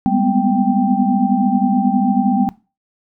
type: tone cluster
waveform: sine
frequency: 196.4 / 209.1 / 243.2 / 252.6 / 784 Hz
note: G3 / G#3 / B3 / B3 / G5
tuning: +4 / +12 / -26 / +39 / 0 cents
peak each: -19 dBFS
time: 0.06-2.49 s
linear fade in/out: 0 ms
effects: noise-tail reverb RT60 0.3 s tail -19 dB re dry